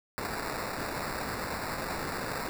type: noise with sample-and-hold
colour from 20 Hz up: white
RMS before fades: -35 dBFS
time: 0.18-2.49 s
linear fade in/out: 0 ms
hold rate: 3150 Hz
effects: none